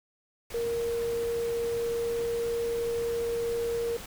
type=tone in noise; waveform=sine; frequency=467.1 Hz; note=A#4; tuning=3 cents sharp; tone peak=-27 dBFS; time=0.54-3.97 s; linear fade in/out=5 ms; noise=pink; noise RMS=-42 dBFS; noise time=0.5-4.06 s; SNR=+12 dB; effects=none